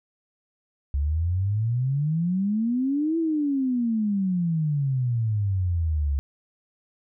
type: exponential two-way sweep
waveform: sine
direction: up then down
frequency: 68.1 to 333.9 to 68.1 Hz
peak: -21 dBFS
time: 0.94-6.19 s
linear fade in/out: 0 ms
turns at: 3.18 s
effects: none